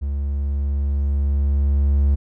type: tone with level ramp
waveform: triangle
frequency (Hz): 70.3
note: C#2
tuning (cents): +25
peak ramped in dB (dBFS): -19 to -11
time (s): 0.01-2.16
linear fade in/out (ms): 20
effects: none